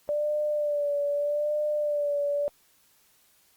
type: tone with vibrato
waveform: sine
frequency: 587.3 Hz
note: D5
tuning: in tune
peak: -24 dBFS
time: 0.09-2.48 s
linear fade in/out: 0 ms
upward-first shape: sine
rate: 0.81 Hz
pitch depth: 38 cents each way
effects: white hiss -63 dBFS RMS until 3.56 s + Opus 48 kbps